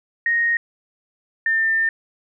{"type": "tone pair in turn", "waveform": "sine", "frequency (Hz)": [1864.7, 1799.2], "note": ["A#6", "A6"], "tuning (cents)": [0, 38], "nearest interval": "minor second", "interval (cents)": 62, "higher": "first", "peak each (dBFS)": -16, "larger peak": "neither", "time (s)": [[0.26, 0.57], [1.46, 1.89]], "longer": "second", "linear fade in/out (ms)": 2, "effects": []}